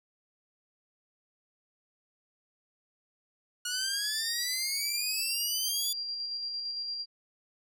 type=exponential sweep; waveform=10% pulse; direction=up; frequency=1440 to 3471 Hz; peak=-23 dBFS; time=3.65-5.93 s; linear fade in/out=5 ms
type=tone with tremolo; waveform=sine; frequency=4756 Hz; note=D8; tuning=21 cents sharp; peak=-32 dBFS; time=3.7-7.06 s; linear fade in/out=50 ms; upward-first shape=square; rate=8.8 Hz; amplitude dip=25%
effects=none